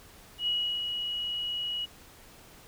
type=tone with ADSR envelope; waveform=sine; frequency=2911 Hz; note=F#7; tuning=29 cents flat; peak=-25 dBFS; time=0.38-1.86 s; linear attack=91 ms; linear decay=340 ms; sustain=-5 dB; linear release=18 ms; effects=pink hiss -53 dBFS RMS until 2.67 s